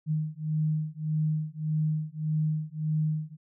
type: beating tone pair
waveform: sine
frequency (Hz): 154 / 155.7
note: D#3 / D#3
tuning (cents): -17 / +2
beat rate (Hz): 1.7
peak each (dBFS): -29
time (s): 0.06-3.37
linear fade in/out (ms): 50
effects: none